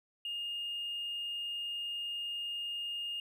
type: tone with hard clipping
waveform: sine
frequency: 2835 Hz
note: F7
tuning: 25 cents sharp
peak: -36 dBFS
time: 0.25-3.2 s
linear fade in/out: 2 ms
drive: 1 dB
effects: none